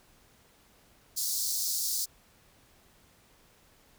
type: high-pass noise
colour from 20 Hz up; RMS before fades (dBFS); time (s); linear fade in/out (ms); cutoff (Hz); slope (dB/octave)
pink; -31; 1.16-2.06; 20; 4400; 48
effects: pink hiss -62 dBFS RMS until 3.98 s